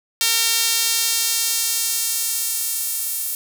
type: tone with high-pass filter sweep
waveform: sawtooth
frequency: 457.7 Hz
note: A#4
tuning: 32 cents flat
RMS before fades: -21 dBFS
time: 0.21-3.35 s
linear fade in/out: 0 ms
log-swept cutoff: 3600 to 11000 Hz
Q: 0.81
effects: 7-bit